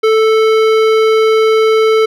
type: tone with hard clipping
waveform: sine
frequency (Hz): 440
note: A4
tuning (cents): 0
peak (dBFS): -9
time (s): 0.03-2.06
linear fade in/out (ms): 10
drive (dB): 15
effects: none